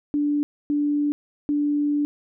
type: tone bursts at uneven times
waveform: sine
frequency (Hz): 292.3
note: D4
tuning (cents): -8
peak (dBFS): -19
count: 3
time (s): 0.14-0.43 / 0.7-1.12 / 1.49-2.05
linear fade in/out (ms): 0
effects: none